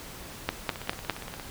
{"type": "two click trains", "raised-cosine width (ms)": 0.3, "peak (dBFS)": [-9, -22], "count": [4, 13], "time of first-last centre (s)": [[0.49, 1.097], [0.7, 1.398]], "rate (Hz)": [4.94, 17.2], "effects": ["pink hiss -43 dBFS RMS until 1.5 s"]}